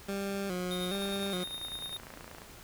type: tone with vibrato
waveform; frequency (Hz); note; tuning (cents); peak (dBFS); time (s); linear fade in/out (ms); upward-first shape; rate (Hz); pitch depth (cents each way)
20% pulse; 188.9; F#3; +36; -28; 0.08-1.44; 10; square; 1.2; 80
type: tone with tremolo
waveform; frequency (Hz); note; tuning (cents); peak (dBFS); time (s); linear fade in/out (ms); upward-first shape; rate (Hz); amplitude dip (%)
square; 3691; A#7; -18; -36; 0.71-1.97; 0; triangle; 9.9; 60
type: click train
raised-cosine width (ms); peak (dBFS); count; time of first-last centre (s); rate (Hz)
0.5; -31; 43; 0.95-2.419; 28.6
effects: pink hiss -51 dBFS RMS until 2.63 s